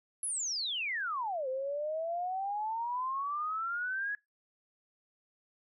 sine exponential two-way sweep, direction down then up, 11160 to 512 to 1688 Hz, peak -32 dBFS, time 0.23-4.15 s, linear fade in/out 2 ms, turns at 1.48 s, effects noise-tail reverb RT60 0.2 s tail -24 dB re dry

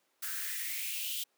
blue noise with high-pass filter sweep, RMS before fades -37 dBFS, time 0.22-1.24 s, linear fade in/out 10 ms, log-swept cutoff 1400 to 3300 Hz, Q 5.4, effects pink hiss -74 dBFS RMS until 1.37 s + high-pass 400 Hz 12 dB/octave

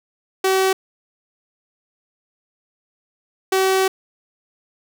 sawtooth tone pair in turn, 380.8 / 380.8 Hz, F#4 / F#4, +50 / +50 cents, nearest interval unison, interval 0 cents, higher neither, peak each -11 dBFS, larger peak neither, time 0.44-0.73 / 3.52-3.88 s, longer second, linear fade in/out 5 ms, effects none

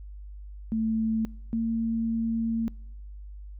sine tone pair in turn, 222 / 227.3 Hz, A3 / A#3, +16 / -43 cents, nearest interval unison, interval 41 cents, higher second, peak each -24 dBFS, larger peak neither, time 0.72-1.25 / 1.53-2.68 s, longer second, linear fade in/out 0 ms, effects noise-tail reverb RT60 1.0 s tail -26 dB re dry + added 50 Hz sine -39 dBFS peak until 3.59 s

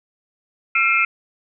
sine tone cluster, 1359 / 2132 / 2390 / 2596 Hz, F6 / C7 / D7 / E7, -48 / +32 / +30 / -27 cents, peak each -20 dBFS, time 0.75-1.05 s, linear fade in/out 5 ms, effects none

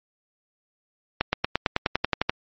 accelerating click train, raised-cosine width 0.3 ms, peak -4 dBFS, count 12, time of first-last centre 1.21-2.295 s, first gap 120 ms, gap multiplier 0.96, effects low-pass 5000 Hz 12 dB/octave + MP3 32 kbps

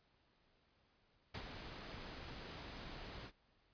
pink noise with ADSR envelope, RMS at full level -44 dBFS, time 1.34-3.32 s, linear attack 9 ms, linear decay 78 ms, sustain -6 dB, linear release 70 ms, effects pink hiss -75 dBFS RMS until 3.73 s + resampled to 11025 Hz

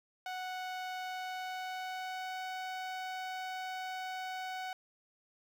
sawtooth tone with pitch glide, 740 to 746 Hz, F#5 to F#5, 0 to +14 cents, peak -34 dBFS, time 0.26-4.73 s, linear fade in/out 2 ms, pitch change +14 cents, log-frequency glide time 0.98-2.41 s, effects low-pass 5000 Hz 12 dB/octave + 10-bit

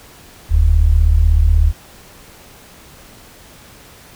sine tone pair together, 40.67 / 76.9 Hz, E1 / D#2, -23 / -20 cents, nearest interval major seventh, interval 1103 cents, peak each -11 dBFS, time 0.49-1.73 s, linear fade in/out 50 ms, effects pink hiss -42 dBFS RMS until 4.15 s

